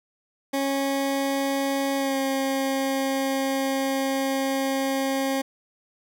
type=tone with pitch glide; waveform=20% pulse; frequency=274.6 to 269.7 Hz; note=C#4 to C#4; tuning=-16 to -47 cents; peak=-18 dBFS; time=0.53-5.42 s; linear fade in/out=10 ms; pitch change=-31 cents; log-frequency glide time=1.97-2.17 s; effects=none